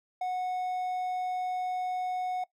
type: tone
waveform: triangle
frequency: 734 Hz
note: F#5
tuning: 14 cents flat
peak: -27 dBFS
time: 0.21-2.44 s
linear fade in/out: 5 ms
effects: noise-tail reverb RT60 0.1 s tail -19 dB re dry